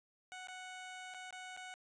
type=tone with dropouts; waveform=15% pulse; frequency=740 Hz; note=F#5; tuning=in tune; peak=-40 dBFS; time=0.32-1.74 s; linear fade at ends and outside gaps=0 ms; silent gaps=0.472-0.484 / 1.139-1.145 / 1.307-1.326 / 1.565-1.573 s; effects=resampled to 22050 Hz